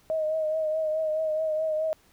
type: tone with vibrato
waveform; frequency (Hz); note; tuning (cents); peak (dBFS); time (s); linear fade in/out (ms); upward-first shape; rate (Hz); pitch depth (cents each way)
sine; 627; D#5; +13; -24; 0.1-1.93; 0; triangle; 4.7; 41
effects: pink hiss -61 dBFS RMS until 2.12 s